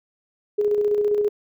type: tone with tremolo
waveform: sine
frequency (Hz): 415.3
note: G#4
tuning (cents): 0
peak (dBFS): -16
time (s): 0.58-1.29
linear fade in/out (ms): 10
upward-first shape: square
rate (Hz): 15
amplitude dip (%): 35
effects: none